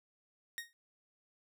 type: tone with exponential decay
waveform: sawtooth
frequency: 1864.7 Hz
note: A#6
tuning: in tune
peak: -32 dBFS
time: 0.58-0.73 s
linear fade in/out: 0 ms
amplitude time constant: 31 ms
effects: none